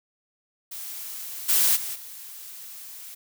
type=noise with level steps; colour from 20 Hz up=blue; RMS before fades=-36 / -20 / -32 / -41 dBFS; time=0.71-3.15 s; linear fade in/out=10 ms; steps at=1.48 / 1.75 / 1.94 s; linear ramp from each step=20 ms; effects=none